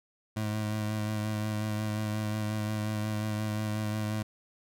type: tone with vibrato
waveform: 25% pulse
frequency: 107 Hz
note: A2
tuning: 48 cents flat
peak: -26 dBFS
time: 0.36-4.23 s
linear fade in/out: 10 ms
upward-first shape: sine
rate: 5.6 Hz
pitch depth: 22 cents each way
effects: none